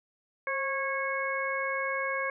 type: harmonic tone with a mistuned harmonic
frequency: 548 Hz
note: C#5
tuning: 20 cents flat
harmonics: 1 / 2 / 3 / 4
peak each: -34 / -34 / -34 / -34 dBFS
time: 0.47-2.3 s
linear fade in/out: 2 ms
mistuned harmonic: 1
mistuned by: -40 cents
effects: none